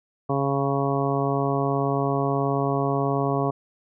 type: harmonic tone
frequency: 138.59 Hz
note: C#3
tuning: in tune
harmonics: 1 / 2 / 3 / 4 / 5 / 6 / 7 / 8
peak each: -26 / -28 / -27 / -32 / -28 / -37 / -33 / -31 dBFS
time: 0.29-3.51 s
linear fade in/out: 10 ms
effects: none